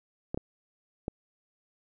clicks, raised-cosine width 2 ms, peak -18 dBFS, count 3, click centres 0.345 / 0.375 / 1.081 s, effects none

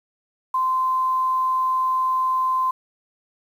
sine tone, 1036 Hz, C6, 17 cents flat, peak -18 dBFS, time 0.54-2.71 s, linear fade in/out 5 ms, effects 8-bit

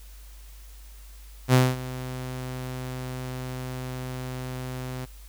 sawtooth tone with ADSR envelope, 127.9 Hz, C3, 39 cents flat, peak -10 dBFS, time 1.48-5.06 s, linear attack 56 ms, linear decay 220 ms, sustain -18 dB, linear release 20 ms, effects added 50 Hz sine -43 dBFS peak until 5.28 s + white hiss -54 dBFS RMS until 5.28 s

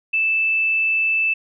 sine tone, 2637 Hz, E7, in tune, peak -16 dBFS, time 0.13-1.34 s, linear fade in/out 10 ms, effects none

